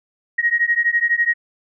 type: beating tone pair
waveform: sine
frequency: 1879 / 1891 Hz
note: A#6 / A#6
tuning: +13 / +24 cents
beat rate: 12 Hz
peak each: -18 dBFS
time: 0.38-1.34 s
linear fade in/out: 10 ms
effects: none